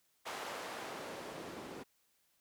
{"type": "noise with band-pass filter sweep", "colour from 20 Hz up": "white", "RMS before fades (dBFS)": -45, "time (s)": [0.25, 1.84], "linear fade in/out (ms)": 20, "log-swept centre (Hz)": [890, 260], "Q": 0.9, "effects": ["white hiss -75 dBFS RMS until 2.4 s"]}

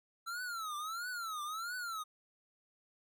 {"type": "tone with vibrato", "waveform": "square", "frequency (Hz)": 1331, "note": "E6", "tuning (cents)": 16, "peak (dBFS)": -39, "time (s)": [0.26, 2.04], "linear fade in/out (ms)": 20, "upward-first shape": "triangle", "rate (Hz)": 1.5, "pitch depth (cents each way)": 220, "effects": []}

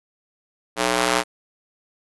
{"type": "tone with high-pass filter", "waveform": "square", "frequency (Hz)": 61.1, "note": "B1", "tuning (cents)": -18, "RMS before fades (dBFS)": -21, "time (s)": [0.76, 1.24], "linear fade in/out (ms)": 50, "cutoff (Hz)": 490, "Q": 0.7, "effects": ["AAC 32 kbps"]}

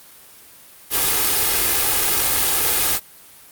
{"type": "noise with comb filter", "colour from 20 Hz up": "white", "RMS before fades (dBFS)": -18, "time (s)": [0.9, 3], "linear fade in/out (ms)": 50, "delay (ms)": 2.4, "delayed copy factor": 0.5, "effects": ["white hiss -45 dBFS RMS until 3.51 s", "Opus 32 kbps"]}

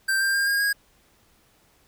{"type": "tone with pitch steps", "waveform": "square", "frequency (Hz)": [1570, 1587.3, 1604.8, 1622.6, 1640.5], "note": ["G6", "G6", "G6", "G#6", "G#6"], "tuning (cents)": [2, 21, 40, -41, -22], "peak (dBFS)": -21, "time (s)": [0.08, 0.73], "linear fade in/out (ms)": 10, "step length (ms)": 130, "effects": ["pink hiss -61 dBFS RMS until 1.87 s"]}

